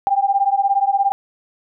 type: beating tone pair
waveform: sine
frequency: 785 / 802 Hz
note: G5 / G5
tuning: +2 / +39 cents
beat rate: 17 Hz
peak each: -17 dBFS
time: 0.07-1.12 s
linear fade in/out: 0 ms
effects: none